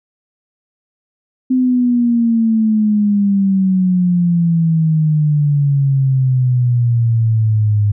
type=exponential sweep; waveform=sine; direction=down; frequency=258.3 to 102.6 Hz; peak=-10 dBFS; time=1.5-7.92 s; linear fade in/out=10 ms; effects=none